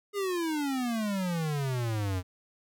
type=exponential sweep; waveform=square; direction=down; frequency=415.3 to 88.7 Hz; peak=-29 dBFS; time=0.13-2.23 s; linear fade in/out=50 ms; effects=none